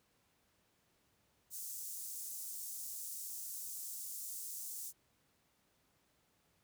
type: high-pass noise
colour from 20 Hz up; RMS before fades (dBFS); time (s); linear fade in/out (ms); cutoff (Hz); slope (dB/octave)
pink; -45; 1.5-4.93; 50; 6800; 24
effects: pink hiss -75 dBFS RMS until 6.63 s + high-pass 60 Hz 12 dB/octave